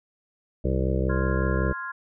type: harmonic tone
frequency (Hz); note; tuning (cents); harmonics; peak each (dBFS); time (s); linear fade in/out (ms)
65.3; C2; -3; 1 / 2 / 3 / 5 / 6 / 7 / 8 / 9; -25 / -28 / -30 / -32 / -33 / -33 / -34 / -35; 0.64-1.73; 10
type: chord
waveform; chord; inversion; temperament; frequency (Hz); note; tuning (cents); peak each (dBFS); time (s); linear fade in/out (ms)
sine; F minor; second; equal; 1046.5 / 1396.9 / 1661.2; C6 / F6 / Ab6; 0 / 0 / 0; -35; 1.09-1.92; 10
effects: none